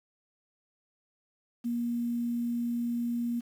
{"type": "tone with quantisation", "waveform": "sine", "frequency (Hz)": 237.3, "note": "A#3", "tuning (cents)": 31, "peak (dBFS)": -28, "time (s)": [1.64, 3.41], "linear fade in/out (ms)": 20, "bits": 9, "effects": []}